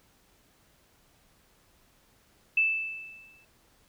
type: tone with exponential decay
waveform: sine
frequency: 2637 Hz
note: E7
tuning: in tune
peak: -19 dBFS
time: 2.57-3.45 s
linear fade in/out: 5 ms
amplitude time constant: 190 ms
effects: pink hiss -64 dBFS RMS until 3.88 s